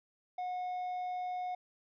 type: tone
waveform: triangle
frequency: 727 Hz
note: F#5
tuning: 31 cents flat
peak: -33 dBFS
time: 0.38-1.55 s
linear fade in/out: 5 ms
effects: resampled to 11025 Hz